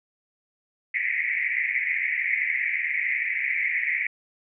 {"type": "band-pass noise", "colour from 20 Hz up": "pink", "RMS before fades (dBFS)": -26, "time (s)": [0.94, 4.07], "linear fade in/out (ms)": 5, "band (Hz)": [1900, 2300], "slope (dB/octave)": 96, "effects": []}